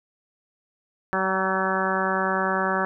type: harmonic tone with a mistuned harmonic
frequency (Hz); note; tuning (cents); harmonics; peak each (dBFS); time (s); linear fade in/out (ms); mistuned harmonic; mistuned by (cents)
190; F#3; +46; 1 / 2 / 3 / 4 / 5 / 6 / 7 / 8 / 9; -30 / -30 / -30 / -30 / -30 / -30 / -30 / -30 / -30; 1.13-2.85; 0; 5; -18
effects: none